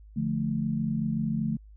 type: chord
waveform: sine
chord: D minor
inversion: none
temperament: equal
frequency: 146.83 / 174.61 / 220 Hz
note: D3 / F3 / A3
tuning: 0 / 0 / 0 cents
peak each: -31 / -32 / -28 dBFS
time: 0.16-1.57 s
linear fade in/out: 10 ms
effects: added 52 Hz sine -47 dBFS peak until 1.76 s